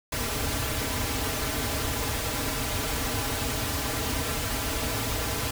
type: noise with comb filter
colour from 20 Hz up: pink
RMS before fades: -29 dBFS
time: 0.12-5.51 s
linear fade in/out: 5 ms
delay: 5.5 ms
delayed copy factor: -0.85
effects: none